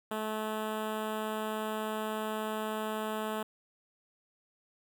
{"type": "tone with notch filter", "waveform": "10% pulse", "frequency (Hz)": 216.5, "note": "A3", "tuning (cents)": -28, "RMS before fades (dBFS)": -35, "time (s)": [0.11, 3.43], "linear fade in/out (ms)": 5, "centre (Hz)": 5400, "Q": 0.86, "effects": []}